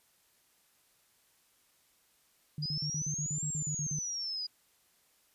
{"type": "tone bursts", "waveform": "sine", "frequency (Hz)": 150.4, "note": "D3", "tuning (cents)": 42, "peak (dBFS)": -34, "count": 12, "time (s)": [2.58, 3.989], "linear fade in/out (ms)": 2, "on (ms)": 78, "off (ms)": 43}
{"type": "exponential two-way sweep", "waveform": "sine", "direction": "up then down", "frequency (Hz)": [4865, 7620, 4865], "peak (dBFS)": -34, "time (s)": [2.62, 4.47], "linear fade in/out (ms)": 10, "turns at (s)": 3.48}
{"effects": ["white hiss -69 dBFS RMS until 5.34 s", "resampled to 32000 Hz"]}